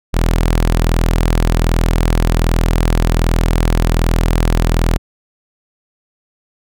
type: tone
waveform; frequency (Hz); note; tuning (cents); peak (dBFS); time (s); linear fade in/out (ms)
sawtooth; 41.29; E1; +4; -7; 0.13-4.98; 20
effects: none